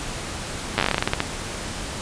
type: slowing click train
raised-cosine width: 0.3 ms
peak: -3 dBFS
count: 15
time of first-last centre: 0.78-1.204 s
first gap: 9 ms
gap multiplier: 1.17
effects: pink hiss -31 dBFS RMS until 2.01 s + resampled to 22050 Hz